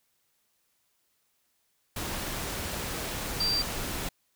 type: tone in noise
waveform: sine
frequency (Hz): 4700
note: D8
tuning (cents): +1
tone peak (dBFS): -25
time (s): 3.4-3.62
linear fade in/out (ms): 5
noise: pink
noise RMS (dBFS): -34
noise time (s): 1.96-4.09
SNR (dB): +6
effects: white hiss -73 dBFS RMS until 4.35 s